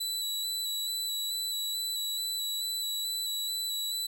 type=tone with vibrato; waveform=sawtooth; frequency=3951 Hz; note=B7; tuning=in tune; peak=-28 dBFS; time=0-4.07 s; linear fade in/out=10 ms; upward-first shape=square; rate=2.3 Hz; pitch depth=14 cents each way; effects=none